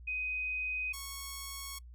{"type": "tone pair in turn", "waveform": ["sine", "5% pulse"], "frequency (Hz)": [2507, 1103.3], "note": ["D#7", "C#6"], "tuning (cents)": [12, -9], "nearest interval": "octave + major second", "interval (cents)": 1421, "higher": "first", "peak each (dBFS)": [-33, -29], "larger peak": "second", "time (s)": [[0.07, 0.93], [0.93, 1.79]], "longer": "neither", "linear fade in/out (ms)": 10, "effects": ["noise-tail reverb RT60 0.1 s tail -25 dB re dry", "added 60 Hz sine -48 dBFS peak until 1.94 s"]}